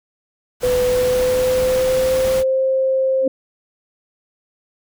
pink noise, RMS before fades -27 dBFS, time 0.6-2.44 s, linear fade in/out 50 ms
sine tone with pitch glide, 498.9 to 528 Hz, B4 to C5, +17 to +16 cents, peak -14 dBFS, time 0.63-3.28 s, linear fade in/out 5 ms, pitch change +99 cents, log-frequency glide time 0.84-2.62 s
sine tone with exponential growth, 276.1 Hz, C#4, 7 cents flat, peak -16 dBFS, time 3.2-3.28 s, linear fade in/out 5 ms, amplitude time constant 16 ms
effects none

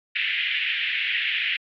white band-pass noise, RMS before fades -25 dBFS, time 0.15-1.57 s, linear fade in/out 10 ms, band 1800 to 3100 Hz, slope 48 dB/octave, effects MP3 96 kbps

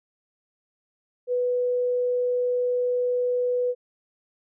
sine tone, 493.9 Hz, B4, in tune, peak -21 dBFS, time 1.27-3.75 s, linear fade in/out 50 ms, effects none

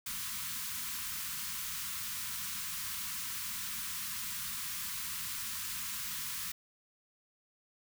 white band-stop noise, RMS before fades -39 dBFS, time 0.06-6.52 s, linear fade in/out 5 ms, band 240 to 960 Hz, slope 96 dB/octave, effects none

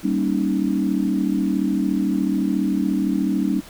sine chord, Eb dominant seventh, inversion first, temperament equal, 196 / 233.1 / 277.2 / 311.1 Hz, G3 / Bb3 / Db4 / Eb4, 0 / 0 / 0 / 0 cents, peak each -22 / -26 / -23 / -24 dBFS, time 0.03-3.61 s, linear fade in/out 20 ms, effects pink hiss -43 dBFS RMS until 3.69 s

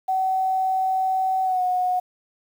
sine tone with pitch glide, 757 to 730.4 Hz, F#5 to F#5, +39 to -23 cents, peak -19 dBFS, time 0.08-2 s, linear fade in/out 10 ms, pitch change -62 cents, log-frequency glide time 1.43-1.62 s, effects 8-bit

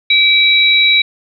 sine tone pair together, 2316 / 3873 Hz, D7 / B7, -25 / -35 cents, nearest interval major sixth, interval 890 cents, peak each -10 dBFS, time 0.1-1.02 s, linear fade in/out 5 ms, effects none

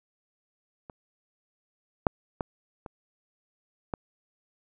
clicks, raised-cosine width 1 ms, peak -28 / -6 / -15 / -25 / -16 dBFS, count 5, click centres 0.898 / 2.068 / 2.408 / 2.862 / 3.938 s, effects none

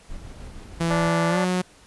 brown noise with tremolo, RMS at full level -37 dBFS, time 0.09-1.1 s, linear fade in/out 20 ms, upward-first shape square, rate 6.4 Hz, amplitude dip 30%
sawtooth tone with pitch glide, 167 to 182.11 Hz, E3 to F#3, +23 to -27 cents, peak -17 dBFS, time 0.8-1.62 s, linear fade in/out 10 ms, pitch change +150 cents, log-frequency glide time 1.29-1.38 s
harmonic tone, 292.2 Hz, D4, 9 cents flat, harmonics 2 / 3 / 4 / 5 / 6 / 7, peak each -26 / -30 / -32 / -34 / -36 / -37 dBFS, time 0.9-1.45 s, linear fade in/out 10 ms
effects pink hiss -52 dBFS RMS until 1.86 s + resampled to 24000 Hz

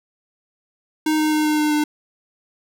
square tone with pitch steps, 310 / 308 / 306.1 / 304.1 / 302.2 / 300.3 Hz, D#4 / D#4 / D#4 / D#4 / D4 / D4, -6 / -17 / -28 / -40 / +50 / +39 cents, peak -17 dBFS, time 1.06-1.84 s, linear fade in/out 5 ms, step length 130 ms, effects none

